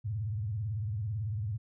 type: tone with vibrato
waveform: sine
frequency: 105.9 Hz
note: G#2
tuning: 34 cents sharp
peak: -31 dBFS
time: 0.04-1.58 s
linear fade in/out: 20 ms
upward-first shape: sine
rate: 18 Hz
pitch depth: 200 cents each way
effects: none